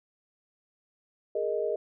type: chord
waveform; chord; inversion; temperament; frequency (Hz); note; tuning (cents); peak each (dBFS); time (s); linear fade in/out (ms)
sine; Ab suspended second; none; equal; 415.3 / 466.2 / 622.3; Ab4 / Bb4 / Eb5; 0 / 0 / 0; -31; 1.35-1.76; 5
effects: none